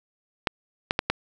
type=clicks; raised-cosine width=0.3 ms; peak=-5 dBFS; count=4; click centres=0.472 / 0.909 / 0.991 / 1.1 s; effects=none